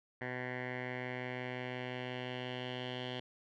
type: tone with low-pass filter sweep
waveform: 10% pulse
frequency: 125.7 Hz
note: B2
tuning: 31 cents sharp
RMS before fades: -41 dBFS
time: 0.21-3.2 s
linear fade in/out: 5 ms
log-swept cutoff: 1900 to 3200 Hz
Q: 4
effects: none